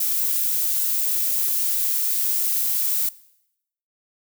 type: noise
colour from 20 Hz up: violet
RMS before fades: -22 dBFS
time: 0-3.09 s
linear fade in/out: 5 ms
effects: noise-tail reverb RT60 0.8 s tail -20 dB re dry

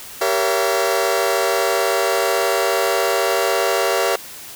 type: chord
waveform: sawtooth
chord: G diminished seventh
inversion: none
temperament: just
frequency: 392 / 470.4 / 564.5 / 677.4 Hz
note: G4 / Bb4 / Db5 / Fb5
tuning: 0 / +16 / +31 / +47 cents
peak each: -18 dBFS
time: 0.21-4.16 s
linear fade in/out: 5 ms
effects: white hiss -36 dBFS RMS until 4.55 s

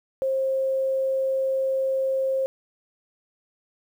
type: tone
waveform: sine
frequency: 532 Hz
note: C5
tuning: 29 cents sharp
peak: -21 dBFS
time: 0.22-2.46 s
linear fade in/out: 0 ms
effects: 9-bit

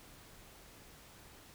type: silence
effects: pink hiss -57 dBFS RMS until 1.54 s

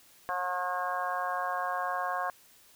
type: harmonic tone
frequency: 180.4 Hz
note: F#3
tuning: 44 cents flat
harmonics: 3 / 4 / 5 / 6 / 7 / 8 / 9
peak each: -40 / -34 / -42 / -33 / -44 / -43 / -38 dBFS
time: 0.29-2.3 s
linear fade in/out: 0 ms
effects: white hiss -59 dBFS RMS until 2.75 s

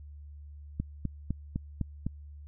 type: click train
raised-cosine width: 5 ms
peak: -18 dBFS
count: 6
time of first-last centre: 0.8-2.066 s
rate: 3.95 Hz
effects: added 73 Hz sine -44 dBFS peak until 2.47 s

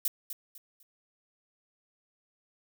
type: noise with echo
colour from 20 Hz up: violet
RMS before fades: -28 dBFS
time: 0.05-0.08 s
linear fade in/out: 2 ms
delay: 250 ms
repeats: 3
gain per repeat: -10 dB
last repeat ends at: 0.83 s
effects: none

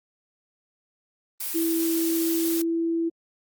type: noise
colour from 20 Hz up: blue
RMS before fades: -30 dBFS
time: 1.4-2.62 s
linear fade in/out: 5 ms
type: tone with pitch glide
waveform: sine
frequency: 329.6 to 332.1 Hz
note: E4 to E4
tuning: 0 to +13 cents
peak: -22 dBFS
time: 1.54-3.1 s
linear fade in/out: 20 ms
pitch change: +13 cents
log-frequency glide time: 2.09-2.69 s
effects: Opus 32 kbps

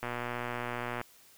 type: click train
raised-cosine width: 0.5 ms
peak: -20 dBFS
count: 120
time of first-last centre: 0.03-1.013 s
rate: 121 Hz
effects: white hiss -59 dBFS RMS until 1.37 s

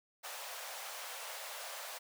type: high-pass noise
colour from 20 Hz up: pink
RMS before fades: -45 dBFS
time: 0.23-1.99 s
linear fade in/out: 20 ms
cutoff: 540 Hz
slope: 48 dB/octave
effects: none

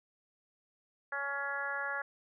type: harmonic tone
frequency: 280.3 Hz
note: C#4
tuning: 19 cents sharp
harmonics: 2 / 3 / 4 / 5 / 6 / 7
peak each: -44 / -43 / -43 / -39 / -37 / -47 dBFS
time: 1.12-2.02 s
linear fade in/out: 5 ms
effects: none

